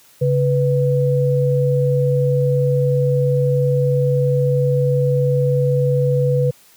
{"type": "tone pair together", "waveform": "sine", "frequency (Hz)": [138.5, 494.4], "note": ["C#3", "B4"], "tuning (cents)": [-1, 2], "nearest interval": "octave + minor seventh", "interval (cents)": 2203, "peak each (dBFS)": [-15, -17], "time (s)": [0.21, 6.51], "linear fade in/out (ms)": 10, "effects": ["white hiss -50 dBFS RMS until 6.76 s", "high-pass 80 Hz 12 dB/octave"]}